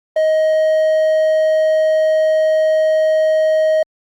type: tone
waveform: triangle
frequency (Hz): 628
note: D#5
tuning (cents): +16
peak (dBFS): -9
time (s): 0.16-3.83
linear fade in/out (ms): 5
effects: Opus 32 kbps